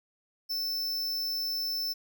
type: tone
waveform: square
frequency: 5300 Hz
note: E8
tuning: 9 cents sharp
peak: -30 dBFS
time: 0.49-1.94 s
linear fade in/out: 20 ms
effects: 11-bit